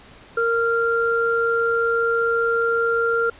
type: tone pair together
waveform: sine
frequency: 463 / 1387.4 Hz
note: A#4 / F6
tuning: -12 / -12 cents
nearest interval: octave + perfect fifth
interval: 1900 cents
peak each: -20 dBFS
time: 0.37-3.3 s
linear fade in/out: 5 ms
effects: pink hiss -46 dBFS RMS until 3.39 s + resampled to 8000 Hz